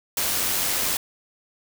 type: noise with amplitude modulation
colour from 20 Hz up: white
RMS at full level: -23 dBFS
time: 0.17-0.97 s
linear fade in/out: 2 ms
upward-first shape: sine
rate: 93.9 Hz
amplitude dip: 25%
effects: none